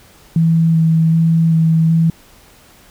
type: tone with vibrato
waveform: sine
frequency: 163 Hz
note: E3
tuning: 19 cents flat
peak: -9 dBFS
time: 0.36-2.1 s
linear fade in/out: 2 ms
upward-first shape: square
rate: 1.3 Hz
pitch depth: 11 cents each way
effects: pink hiss -46 dBFS RMS until 2.9 s